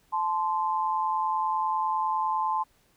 sine tone pair together, 870 / 1039.9 Hz, A5 / C6, -20 / -11 cents, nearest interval minor third, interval 309 cents, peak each -27 dBFS, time 0.12-2.64 s, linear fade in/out 20 ms, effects pink hiss -65 dBFS RMS until 2.96 s

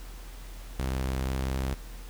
sawtooth tone with pitch glide, 65.41 to 66.06 Hz, C2 to C2, 0 to +17 cents, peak -24 dBFS, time 0.79-1.74 s, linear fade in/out 0 ms, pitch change +17 cents, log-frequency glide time 1.22-1.54 s, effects added 42 Hz sine -40 dBFS peak until 2.09 s + pink hiss -50 dBFS RMS until 2.09 s

